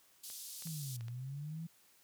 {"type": "band-pass noise", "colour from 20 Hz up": "white", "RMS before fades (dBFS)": -48, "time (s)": [0.23, 0.97], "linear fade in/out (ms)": 10, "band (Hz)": [3800, 14000], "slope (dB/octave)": 24}
{"type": "clicks", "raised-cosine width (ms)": 0.2, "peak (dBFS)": -36, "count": 5, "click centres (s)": [0.301, 0.623, 0.672, 1.009, 1.083]}
{"type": "linear two-way sweep", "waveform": "sine", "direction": "down then up", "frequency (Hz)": [168.1, 113.4, 168.1], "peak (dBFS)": -40, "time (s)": [0.65, 1.67], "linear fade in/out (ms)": 10, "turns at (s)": 1.03}
{"effects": ["white hiss -67 dBFS RMS until 2.03 s", "high-pass 60 Hz 12 dB/octave"]}